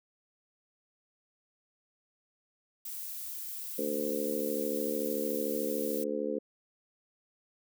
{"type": "noise", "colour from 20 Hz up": "violet", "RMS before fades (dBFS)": -40, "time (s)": [2.85, 6.04], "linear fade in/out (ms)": 5}
{"type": "harmonic tone", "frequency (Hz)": 73.42, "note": "D2", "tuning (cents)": 0, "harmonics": [3, 4, 5, 6, 7], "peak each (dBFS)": [-39, -37, -41, -35, -35], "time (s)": [3.78, 6.39], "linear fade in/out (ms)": 10}
{"effects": []}